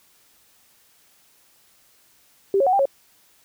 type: tone with pitch steps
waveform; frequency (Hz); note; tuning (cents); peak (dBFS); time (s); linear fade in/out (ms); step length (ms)
sine; 393.1 / 550 / 739 / 792 / 550; G4 / C#5 / F#5 / G5 / C#5; +5 / -14 / -2 / +18 / -14; -15; 2.54-2.855; 2; 63
effects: white hiss -58 dBFS RMS until 3.44 s